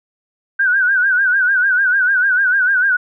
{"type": "tone with vibrato", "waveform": "sine", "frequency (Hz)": 1531, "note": "G6", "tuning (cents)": -41, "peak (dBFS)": -11, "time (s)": [0.59, 2.97], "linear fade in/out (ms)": 10, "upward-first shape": "sine", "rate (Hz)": 6.7, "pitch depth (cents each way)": 100, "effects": []}